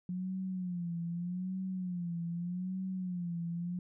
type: tone with vibrato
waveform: sine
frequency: 178.6 Hz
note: F3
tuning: 39 cents sharp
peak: -34 dBFS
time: 0.09-3.79 s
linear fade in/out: 2 ms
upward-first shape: sine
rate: 0.82 Hz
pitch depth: 94 cents each way
effects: none